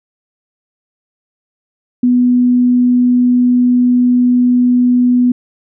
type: tone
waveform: sine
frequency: 246.9 Hz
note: B3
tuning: in tune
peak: -7 dBFS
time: 2.03-5.32 s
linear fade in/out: 5 ms
effects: none